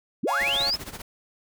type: linear sweep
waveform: sine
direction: up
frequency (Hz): 139.7 to 5274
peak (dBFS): -22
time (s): 0.23-0.76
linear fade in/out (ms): 10
type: chord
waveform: sawtooth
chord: Db major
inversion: none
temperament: equal with one note detuned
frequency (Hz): 554.4 / 698.5 / 838.8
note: Db5 / F5 / Ab5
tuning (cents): 0 / 0 / +17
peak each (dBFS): -30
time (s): 0.27-0.71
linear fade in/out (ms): 20
type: noise with tremolo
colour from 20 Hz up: pink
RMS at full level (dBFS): -35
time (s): 0.4-1.02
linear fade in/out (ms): 5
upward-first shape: sine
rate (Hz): 15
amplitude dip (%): 80
effects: none